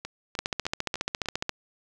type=two click trains; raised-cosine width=0.2 ms; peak=-18 / -10 dBFS; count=5 / 17; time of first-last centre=0.05-1.258 / 0.39-1.493 s; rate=3.31 / 14.5 Hz; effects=none